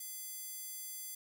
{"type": "tone with high-pass filter", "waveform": "square", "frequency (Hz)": 680, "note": "F5", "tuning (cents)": -46, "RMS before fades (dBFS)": -45, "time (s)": [0, 1.15], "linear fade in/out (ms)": 5, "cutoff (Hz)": 8500, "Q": 1, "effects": ["12-bit"]}